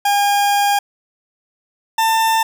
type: tone pair in turn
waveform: 40% pulse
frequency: 811 / 894.7 Hz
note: G#5 / A5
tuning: -41 / +29 cents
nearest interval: major second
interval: 170 cents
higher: second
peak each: -12 dBFS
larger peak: neither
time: 0.05-0.79 / 1.98-2.43 s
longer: first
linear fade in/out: 5 ms
effects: none